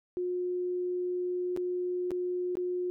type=tone with dropouts; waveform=sine; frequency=359.5 Hz; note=F#4; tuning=50 cents flat; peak=-29 dBFS; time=0.17-2.9 s; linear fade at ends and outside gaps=0 ms; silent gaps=1.564-1.573 / 2.107-2.116 / 2.554-2.57 s; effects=none